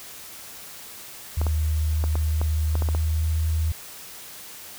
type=tone with pitch glide; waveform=sine; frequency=77.5 to 79.59 Hz; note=D#2 to D#2; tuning=-6 to +40 cents; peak=-20 dBFS; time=1.37-3.72 s; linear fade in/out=5 ms; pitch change=+46 cents; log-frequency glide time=2.63-3.41 s
type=clicks; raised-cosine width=1 ms; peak=-16 dBFS; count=9; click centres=1.415 / 1.467 / 2.04 / 2.155 / 2.415 / 2.754 / 2.822 / 2.888 / 2.949 s
effects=white hiss -41 dBFS RMS until 4.78 s